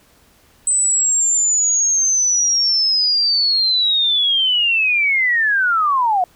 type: linear sweep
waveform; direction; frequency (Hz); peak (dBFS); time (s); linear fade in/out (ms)
sine; down; 8120 to 698.5; -13; 0.67-6.24; 2
effects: pink hiss -53 dBFS RMS until 6.35 s